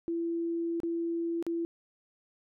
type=tone with dropouts; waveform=sine; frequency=336 Hz; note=E4; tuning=33 cents sharp; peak=-29 dBFS; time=0.08-1.65 s; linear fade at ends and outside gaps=0 ms; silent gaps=0.802-0.833 / 1.426-1.466 s; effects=none